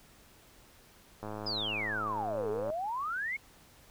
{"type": "click train", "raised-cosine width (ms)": 1, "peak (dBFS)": -26, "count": 157, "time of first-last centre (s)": [1.23, 2.702], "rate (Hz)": 106}
{"type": "exponential two-way sweep", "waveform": "sine", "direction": "down then up", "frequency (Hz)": [5150, 409.9, 2237], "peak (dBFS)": -32, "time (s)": [1.46, 3.37], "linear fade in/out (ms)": 10, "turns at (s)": 2.5}
{"effects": ["pink hiss -59 dBFS RMS until 3.9 s"]}